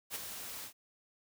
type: noise with ADSR envelope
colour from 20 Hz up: white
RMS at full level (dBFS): -37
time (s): 0.1-0.73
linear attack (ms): 52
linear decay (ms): 17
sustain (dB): -7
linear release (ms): 91
effects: none